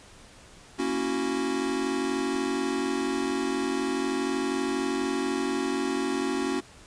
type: chord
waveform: square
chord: F# dominant seventh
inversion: first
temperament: equal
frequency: 233.1 / 277.2 / 329.6 / 370 Hz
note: A#3 / C#4 / E4 / F#4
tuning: 0 / 0 / 0 / 0 cents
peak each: -36 / -30 / -35 / -31 dBFS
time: 0.78-6.61 s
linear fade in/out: 20 ms
effects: pink hiss -51 dBFS RMS until 6.86 s + resampled to 22050 Hz